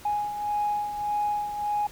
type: beating tone pair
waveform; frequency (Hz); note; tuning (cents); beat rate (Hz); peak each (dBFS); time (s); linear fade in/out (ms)
sine; 830.6 / 832.3; G#5 / G#5; 0 / +4; 1.7; -25 / -32; 0.05-1.87; 5
effects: tanh soft clip ceiling -19 dBFS + pink hiss -48 dBFS RMS until 1.91 s